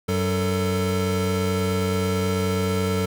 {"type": "tone cluster", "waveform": "square", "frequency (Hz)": [95, 188.9, 445.7], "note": ["F#2", "F#3", "A4"], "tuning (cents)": [46, 36, 22], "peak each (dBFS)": -26, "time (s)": [0.08, 3.06], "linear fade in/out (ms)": 10, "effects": []}